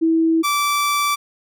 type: tone pair in turn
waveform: sine / sawtooth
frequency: 325.6 / 1162.5 Hz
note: E4 / D6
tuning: -21 / -18 cents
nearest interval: octave + minor seventh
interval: 2203 cents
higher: second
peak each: -13 dBFS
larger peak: neither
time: 0.01-0.43 / 0.43-1.16 s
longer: second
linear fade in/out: 20 ms
effects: none